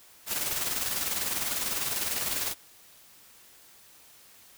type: noise with tremolo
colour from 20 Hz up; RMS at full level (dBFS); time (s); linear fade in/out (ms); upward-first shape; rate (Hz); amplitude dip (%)
white; -29; 0.26-2.55; 50; square; 20; 40
effects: white hiss -55 dBFS RMS until 4.57 s